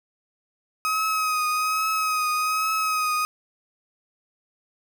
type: tone with vibrato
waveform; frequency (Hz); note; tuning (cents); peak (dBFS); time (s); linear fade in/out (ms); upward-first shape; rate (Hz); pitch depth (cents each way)
35% pulse; 1264; D#6; +27; -20; 0.85-3.25; 0; triangle; 1.2; 37
effects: none